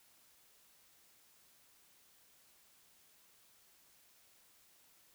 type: silence
effects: white hiss -67 dBFS RMS until 5.14 s

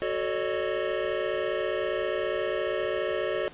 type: chord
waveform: square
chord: D# half-diminished seventh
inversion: first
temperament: equal with one note detuned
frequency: 370 / 440 / 554.4 / 609.1 Hz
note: F#4 / A4 / C#5 / D#5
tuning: 0 / 0 / 0 / -37 cents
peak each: -33 dBFS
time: 0.02-3.48 s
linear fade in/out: 0 ms
effects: pink hiss -49 dBFS RMS until 3.53 s + resampled to 8000 Hz

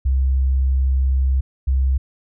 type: tone pair in turn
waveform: sine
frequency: 66 / 66 Hz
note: C2 / C2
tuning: +16 / +16 cents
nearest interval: unison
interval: 0 cents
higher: neither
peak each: -14 dBFS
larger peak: neither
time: 0.05-1.41 / 1.67-1.98 s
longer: first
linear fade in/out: 10 ms
effects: none

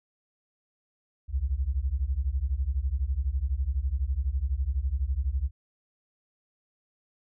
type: beating tone pair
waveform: sine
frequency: 60.9 / 72.9 Hz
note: B1 / D2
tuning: -24 / -12 cents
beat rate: 12 Hz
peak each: -28 dBFS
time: 1.28-5.51 s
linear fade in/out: 50 ms
effects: none

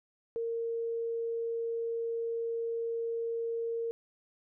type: tone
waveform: sine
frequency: 461.1 Hz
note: A#4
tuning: 19 cents flat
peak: -31 dBFS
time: 0.36-3.91 s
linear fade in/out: 0 ms
effects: none

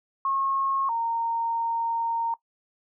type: tone pair in turn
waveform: sine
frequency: 1086 / 922.4 Hz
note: C#6 / A#5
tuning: -36 / -19 cents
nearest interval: minor third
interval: 283 cents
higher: first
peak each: -23 / -24 dBFS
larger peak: first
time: 0.25-0.89 / 0.89-2.34 s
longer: second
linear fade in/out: 2 ms
effects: noise-tail reverb RT60 0.1 s tail -19 dB re dry

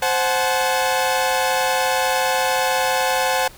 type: chord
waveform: sawtooth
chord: F# diminished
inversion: second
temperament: equal with one note detuned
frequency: 523.3 / 740 / 861.9 Hz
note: C5 / F#5 / A5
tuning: 0 / 0 / -36 cents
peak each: -18 dBFS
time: 0.02-3.48 s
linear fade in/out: 5 ms
effects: pink hiss -44 dBFS RMS until 3.57 s

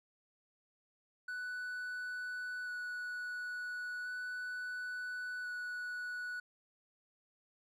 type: tone with vibrato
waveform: triangle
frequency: 1480 Hz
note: F#6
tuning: in tune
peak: -37 dBFS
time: 1.28-6.4 s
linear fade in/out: 5 ms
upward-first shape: square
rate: 0.36 Hz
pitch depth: 8 cents each way
effects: none

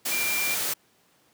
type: tone in noise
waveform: sine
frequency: 2374 Hz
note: D7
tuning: 18 cents sharp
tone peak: -27 dBFS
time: 0.11-0.55 s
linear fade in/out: 10 ms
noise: white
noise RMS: -28 dBFS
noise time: 0.05-0.74 s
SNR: -2 dB
effects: pink hiss -63 dBFS RMS until 1.33 s + high-pass 150 Hz 12 dB/octave

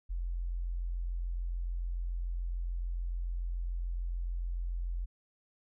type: tone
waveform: sine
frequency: 43.46 Hz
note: F1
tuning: 8 cents flat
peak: -32 dBFS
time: 0.09-5.06 s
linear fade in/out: 20 ms
effects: none

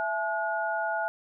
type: tone cluster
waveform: sine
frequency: 665 / 855 / 1443 Hz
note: E5 / A5 / F#6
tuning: +15 / -50 / -44 cents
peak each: -31 dBFS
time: 0-1.08 s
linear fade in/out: 0 ms
effects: none

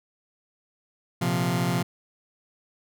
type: chord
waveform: sawtooth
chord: Bb suspended second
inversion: none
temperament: just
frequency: 116.54 / 131.11 / 174.81 Hz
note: Bb2 / C3 / F3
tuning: 0 / +4 / +2 cents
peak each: -27 / -23 / -21 dBFS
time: 1.21-1.83 s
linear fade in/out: 10 ms
effects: none

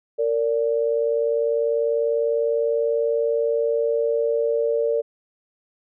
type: tone pair together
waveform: sine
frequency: 459.9 / 580 Hz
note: A#4 / D5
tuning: -23 / -22 cents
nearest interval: major third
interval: 401 cents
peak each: -20 / -23 dBFS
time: 0.18-5.02 s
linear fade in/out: 20 ms
effects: none

